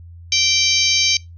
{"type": "harmonic tone", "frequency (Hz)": 779, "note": "G5", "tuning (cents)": -11, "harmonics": [3, 4, 5, 6, 7, 8], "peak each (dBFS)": [-21, -21, -21, -21, -21, -21], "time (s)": [0.32, 1.17], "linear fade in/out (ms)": 2, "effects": ["noise-tail reverb RT60 0.2 s tail -24 dB re dry", "added 85 Hz sine -36 dBFS peak until 1.37 s"]}